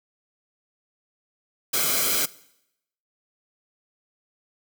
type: noise with comb filter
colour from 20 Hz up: white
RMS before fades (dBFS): -23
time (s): 1.73-2.26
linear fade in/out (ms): 10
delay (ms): 1.1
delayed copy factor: -0.75
effects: noise-tail reverb RT60 0.8 s tail -20 dB re dry